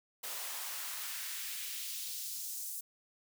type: noise with high-pass filter sweep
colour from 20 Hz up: white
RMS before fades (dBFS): -41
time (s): 0.23-2.81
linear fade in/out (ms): 10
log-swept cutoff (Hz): 530 to 8100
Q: 1.1
effects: none